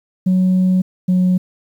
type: tone pair in turn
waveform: sine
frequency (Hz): 185 / 182.77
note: F#3 / F#3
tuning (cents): 0 / -21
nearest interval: unison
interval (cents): 21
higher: first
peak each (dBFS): -9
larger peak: neither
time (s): 0.26-0.82 / 1.08-1.38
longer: first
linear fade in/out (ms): 10
effects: tanh soft clip ceiling -9 dBFS + 8-bit